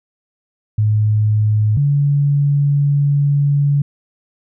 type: tone pair in turn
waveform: sine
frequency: 106.8 / 142.89 Hz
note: G#2 / D3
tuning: +49 / -47 cents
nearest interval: perfect fourth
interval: 504 cents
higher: second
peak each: -11 dBFS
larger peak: neither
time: 0.78-1.77 / 1.77-3.82 s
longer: second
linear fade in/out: 5 ms
effects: none